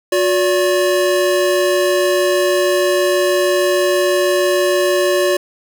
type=tone pair together; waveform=square; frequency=362.5 / 575.4 Hz; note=F#4 / D5; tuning=-35 / -36 cents; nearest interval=minor sixth; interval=799 cents; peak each=-16 dBFS; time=0.12-5.37 s; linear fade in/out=5 ms; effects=none